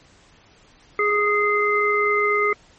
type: harmonic tone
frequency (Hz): 415.3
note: G#4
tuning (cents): 0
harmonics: 1 / 3 / 5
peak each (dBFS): -21 / -21 / -21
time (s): 0.99-2.53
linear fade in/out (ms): 2
effects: pink hiss -53 dBFS RMS until 2.78 s + MP3 32 kbps